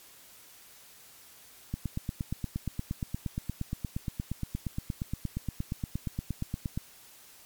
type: click train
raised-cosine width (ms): 5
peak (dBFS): -19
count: 44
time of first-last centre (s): 1.74-6.775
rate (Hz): 8.54
effects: white hiss -54 dBFS RMS until 7.45 s + MP3 96 kbps